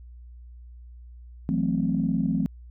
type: chord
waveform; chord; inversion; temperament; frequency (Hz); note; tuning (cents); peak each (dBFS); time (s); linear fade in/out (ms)
sine; F# half-diminished seventh; third; equal with one note detuned; 165.29 / 185 / 220 / 261.6; E3 / F#3 / A3 / C4; +5 / 0 / 0 / 0; -27; 1.49-2.46; 0
effects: tanh soft clip ceiling -12 dBFS + added 60 Hz sine -42 dBFS peak until 2.7 s